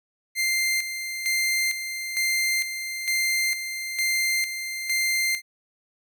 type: tone with tremolo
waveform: sawtooth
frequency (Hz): 2093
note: C7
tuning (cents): 0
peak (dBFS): -18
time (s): 0.35-5.42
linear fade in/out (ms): 50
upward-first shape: square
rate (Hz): 1.1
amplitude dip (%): 60
effects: none